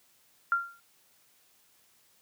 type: tone with exponential decay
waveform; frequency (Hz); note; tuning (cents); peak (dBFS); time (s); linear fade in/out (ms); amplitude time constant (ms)
sine; 1385; F6; -15; -20; 0.52-0.8; 1; 59
effects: white hiss -65 dBFS RMS until 2.21 s + high-pass 60 Hz 12 dB/octave